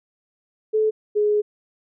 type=tone pair in turn; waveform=sine; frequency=433.4 / 418.6 Hz; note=A4 / G#4; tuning=-26 / +14 cents; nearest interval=minor second; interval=60 cents; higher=first; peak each=-16 dBFS; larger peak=neither; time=0.73-0.91 / 1.15-1.42 s; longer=second; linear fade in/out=20 ms; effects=none